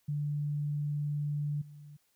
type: tone with level steps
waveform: sine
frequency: 146.83 Hz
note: D3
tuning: in tune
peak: -30 / -47 dBFS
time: 0.08-1.97 s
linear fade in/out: 10 ms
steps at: 1.61 s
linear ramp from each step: 10 ms
effects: white hiss -73 dBFS RMS until 2.15 s